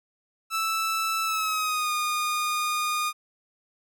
sawtooth tone with pitch glide, 1318.5 to 1223.1 Hz, E6 to D#6, 0 to -30 cents, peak -21 dBFS, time 0.5-3.13 s, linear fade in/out 50 ms, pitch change -130 cents, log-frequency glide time 1.24-1.92 s, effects none

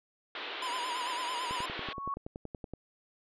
white band-pass noise, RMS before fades -40 dBFS, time 0.35-1.93 s, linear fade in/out 2 ms, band 290 to 3800 Hz, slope 48 dB/octave
square tone with vibrato, 990 Hz, B5, 4 cents sharp, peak -35 dBFS, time 0.62-1.66 s, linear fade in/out 5 ms, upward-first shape sine, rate 9 Hz, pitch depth 74 cents each way
sine tone with exponential growth, 1108.7 Hz, C#6, in tune, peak -30 dBFS, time 1.45-2.14 s, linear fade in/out 1 ms, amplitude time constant 150 ms
click train, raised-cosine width 2 ms, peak -27 dBFS, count 14, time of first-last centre 1.51-2.736 s, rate 10.6 Hz
effects resampled to 24000 Hz

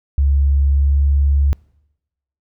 sine tone with pitch glide, 69.8 to 70.41 Hz, C#2 to C#2, +13 to +28 cents, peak -11 dBFS, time 0.18-1.53 s, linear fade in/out 0 ms, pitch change +15 cents, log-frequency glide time 0.72-0.96 s, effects noise-tail reverb RT60 0.9 s tail -25 dB re dry

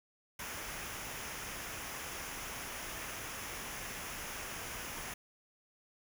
pink noise with comb filter, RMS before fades -43 dBFS, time 0.39-5.14 s, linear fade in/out 5 ms, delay 0.24 ms, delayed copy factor -0.55, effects none

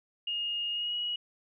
sine tone with pitch glide, 2849 to 2907 Hz, F7 to F#7, +34 to -31 cents, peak -30 dBFS, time 0.27-1.16 s, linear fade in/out 5 ms, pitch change +35 cents, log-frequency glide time 0.71-0.95 s, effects none

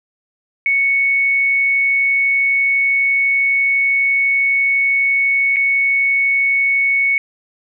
sine tone with dropouts, 2217 Hz, C#7, in tune, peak -12 dBFS, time 0.66-7.18 s, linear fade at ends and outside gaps 1 ms, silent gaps 5.561-5.567 s, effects none

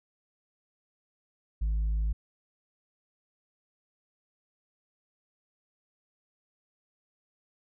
sine tone with tanh clipping, 53.3 Hz, G#1, 46 cents sharp, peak -26 dBFS, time 1.61-2.13 s, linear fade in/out 10 ms, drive 2 dB, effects none

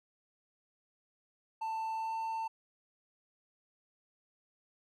triangle tone with pitch glide, 889 to 895.7 Hz, A5 to A5, +18 to +31 cents, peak -32 dBFS, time 1.61-2.48 s, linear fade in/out 10 ms, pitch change +13 cents, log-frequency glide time 1.95-2.16 s, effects none

